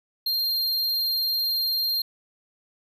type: tone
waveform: square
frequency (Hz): 4194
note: C8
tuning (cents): +3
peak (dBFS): -23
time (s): 0.26-2.02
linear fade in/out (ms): 5
effects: none